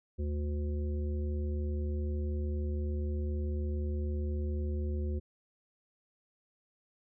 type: harmonic tone with a mistuned harmonic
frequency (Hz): 73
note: D2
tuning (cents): -10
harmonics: 1 / 3 / 5 / 7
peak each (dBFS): -31 / -42 / -42 / -49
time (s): 0.18-5.2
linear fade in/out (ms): 20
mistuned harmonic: 1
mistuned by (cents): +83
effects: none